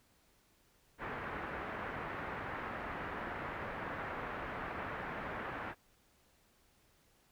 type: low-pass noise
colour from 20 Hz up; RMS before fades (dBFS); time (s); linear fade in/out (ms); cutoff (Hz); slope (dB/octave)
white; -42; 0.98-5.75; 50; 1800; 24
effects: pink hiss -70 dBFS RMS until 7.31 s